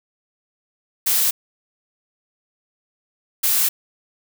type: noise bursts at uneven times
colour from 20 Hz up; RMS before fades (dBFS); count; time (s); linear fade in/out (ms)
blue; -18; 2; 1.06-1.31 / 3.43-3.69; 10
effects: none